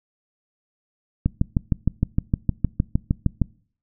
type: click train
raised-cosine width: 5 ms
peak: -6 dBFS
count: 15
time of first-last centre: 1.26-3.417 s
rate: 6.49 Hz
effects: noise-tail reverb RT60 0.5 s tail -24 dB re dry